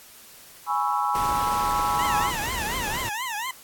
sine chord, C# minor seventh, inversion second, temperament equal, 830.6 / 987.8 / 1108.7 / 1318.5 Hz, G#5 / B5 / C#6 / E6, 0 / 0 / 0 / 0 cents, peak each -26 / -27 / -28 / -28 dBFS, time 0.66-2.32 s, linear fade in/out 50 ms
pink noise, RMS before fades -33 dBFS, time 1.15-3.09 s, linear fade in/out 2 ms
20% pulse tone with vibrato, 932.3 Hz, A#5, in tune, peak -23 dBFS, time 1.99-3.51 s, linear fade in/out 2 ms, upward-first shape triangle, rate 4.2 Hz, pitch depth 240 cents each way
effects white hiss -48 dBFS RMS until 3.63 s + AAC 64 kbps

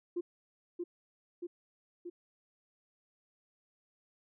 sine tone with echo, 349.2 Hz, F4, in tune, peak -31 dBFS, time 0.16-0.21 s, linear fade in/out 10 ms, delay 630 ms, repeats 3, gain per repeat -3 dB, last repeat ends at 2.1 s, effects tanh soft clip ceiling -27 dBFS

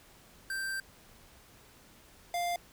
square tone pair in turn, 1568 / 698.5 Hz, G6 / F5, 0 / 0 cents, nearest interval octave + major second, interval 1400 cents, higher first, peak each -34 / -31 dBFS, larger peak second, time 0.5-0.8 / 2.34-2.56 s, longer first, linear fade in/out 2 ms, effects pink hiss -58 dBFS RMS until 2.72 s

